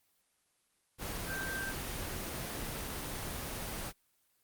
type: tone in noise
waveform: sine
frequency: 1567 Hz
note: G6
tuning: 1 cent flat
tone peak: -37 dBFS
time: 1.26-1.74 s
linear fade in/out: 50 ms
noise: pink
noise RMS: -39 dBFS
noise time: 0.98-3.93 s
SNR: -1 dB
effects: white hiss -74 dBFS RMS until 4.43 s + Opus 24 kbps